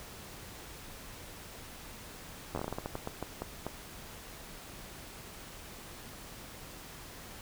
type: slowing click train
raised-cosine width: 1 ms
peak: -21 dBFS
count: 15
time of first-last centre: 2.55-3.666 s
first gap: 11 ms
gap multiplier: 1.27
effects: pink hiss -48 dBFS RMS until 7.41 s